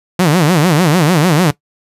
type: tone with vibrato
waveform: sawtooth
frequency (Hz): 164.81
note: E3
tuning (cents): 0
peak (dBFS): -4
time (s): 0.19-1.51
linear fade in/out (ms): 5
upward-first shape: sine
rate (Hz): 6.7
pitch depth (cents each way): 230
effects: noise-tail reverb RT60 0.1 s tail -18 dB re dry + resampled to 32000 Hz